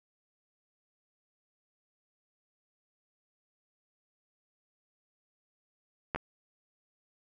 clicks, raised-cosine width 0.5 ms, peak -15 / -20 dBFS, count 2, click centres 6.148 / 6.16 s, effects none

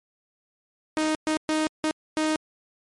sawtooth tone bursts at uneven times, 311.1 Hz, D#4, in tune, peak -18 dBFS, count 5, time 0.97-1.15 / 1.27-1.37 / 1.49-1.67 / 1.84-1.91 / 2.17-2.36 s, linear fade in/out 0 ms, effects MP3 48 kbps

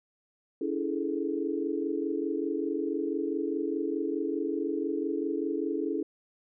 sine chord, A major seventh, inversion first, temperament equal with one note detuned, 284.3 / 329.6 / 415.3 / 440 Hz, C#4 / E4 / G#4 / A4, +44 / 0 / 0 / 0 cents, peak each -33 / -32 / -34 / -36 dBFS, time 0.61-6.03 s, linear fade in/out 5 ms, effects none

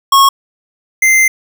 square tone pair in turn, 1095 / 2081 Hz, C#6 / C7, -22 / -10 cents, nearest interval major seventh, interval 1112 cents, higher second, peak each -5 / -7 dBFS, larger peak first, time 0.12-0.29 / 1.02-1.28 s, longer second, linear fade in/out 5 ms, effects none

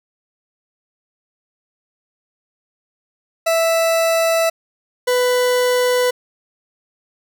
40% pulse tone pair in turn, 659.3 / 496.8 Hz, E5 / B4, 0 / +10 cents, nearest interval perfect fourth, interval 490 cents, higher first, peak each -13 dBFS, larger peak neither, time 3.46-4.5 / 5.07-6.11 s, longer neither, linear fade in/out 10 ms, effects none

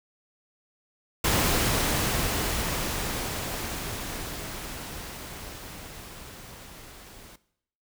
pink noise with level ramp, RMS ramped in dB -23 to -48 dBFS, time 1.24-7.36 s, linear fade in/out 5 ms, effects noise-tail reverb RT60 0.7 s tail -18 dB re dry

